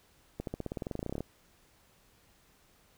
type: accelerating click train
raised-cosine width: 2 ms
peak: -22 dBFS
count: 19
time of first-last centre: 0.4-1.206 s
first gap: 72 ms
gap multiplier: 0.94
effects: pink hiss -65 dBFS RMS until 2.97 s